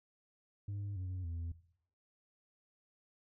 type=tone with pitch steps; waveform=sine; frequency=101 / 92.08 / 83.96 Hz; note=G#2 / F#2 / E2; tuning=-48 / -8 / +32 cents; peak=-35 dBFS; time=0.68-1.52 s; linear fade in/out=5 ms; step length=280 ms; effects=noise-tail reverb RT60 0.6 s tail -17 dB re dry + tanh soft clip ceiling -37 dBFS